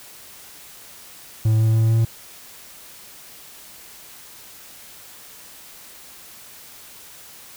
triangle tone with pitch steps, 110 / 111.09 / 112.18 / 113.29 Hz, A2 / A2 / A2 / A#2, 0 / +17 / +34 / -49 cents, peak -12 dBFS, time 1.45-2.05 s, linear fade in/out 5 ms, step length 150 ms, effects white hiss -43 dBFS RMS until 7.56 s

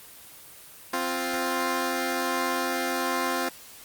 10% pulse tone pair together, 261.8 / 349.5 Hz, C4 / F4, +1 / +1 cents, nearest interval perfect fourth, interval 500 cents, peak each -20 dBFS, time 0.93-3.49 s, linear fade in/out 5 ms, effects white hiss -47 dBFS RMS until 3.84 s + Opus 24 kbps

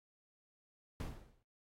brown noise with exponential decay, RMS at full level -37 dBFS, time 1-1.43 s, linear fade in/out 2 ms, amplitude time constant 92 ms, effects AAC 48 kbps

